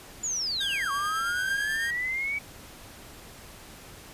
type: linear two-way sweep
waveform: sine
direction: down then up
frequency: 7050 to 1100 to 2291 Hz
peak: -27 dBFS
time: 0.23-2.39 s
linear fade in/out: 10 ms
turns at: 0.91 s
type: tone with tremolo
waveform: sawtooth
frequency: 1603 Hz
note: G6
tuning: 38 cents sharp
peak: -27 dBFS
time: 0.6-1.91 s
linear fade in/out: 10 ms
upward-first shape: sine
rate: 9.1 Hz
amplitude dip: 30%
effects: pink hiss -47 dBFS RMS until 4.13 s + resampled to 32000 Hz